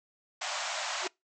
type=band-pass noise; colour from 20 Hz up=pink; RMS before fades=-35 dBFS; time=0.41-1.08 s; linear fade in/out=10 ms; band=590 to 7700 Hz; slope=96 dB/octave
type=tone with exponential growth; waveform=sine; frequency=370 Hz; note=F#4; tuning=in tune; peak=-31 dBFS; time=1-1.07 s; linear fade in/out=5 ms; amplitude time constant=15 ms
effects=noise-tail reverb RT60 0.2 s tail -25 dB re dry